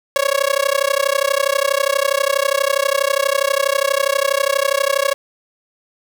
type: tone with amplitude modulation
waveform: sawtooth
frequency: 554.4 Hz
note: C#5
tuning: in tune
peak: -7 dBFS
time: 0.16-5.14 s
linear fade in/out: 0 ms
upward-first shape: sine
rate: 32.3 Hz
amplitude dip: 100%
effects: none